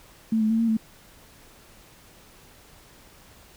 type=tone with pitch steps; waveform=sine; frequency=222.3 / 216.9 / 224.6 / 229.2 / 221.1 Hz; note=A3 / A3 / A3 / A#3 / A3; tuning=+18 / -25 / +36 / -29 / +9 cents; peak=-19 dBFS; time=0.32-0.77 s; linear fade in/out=5 ms; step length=90 ms; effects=pink hiss -52 dBFS RMS until 3.56 s